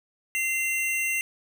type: tone pair together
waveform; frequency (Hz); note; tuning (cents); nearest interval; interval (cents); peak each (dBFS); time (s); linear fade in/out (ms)
square; 2077 / 2737; C7 / F7; -13 / -36; perfect fourth; 477; -28; 0.35-1.21; 0
effects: none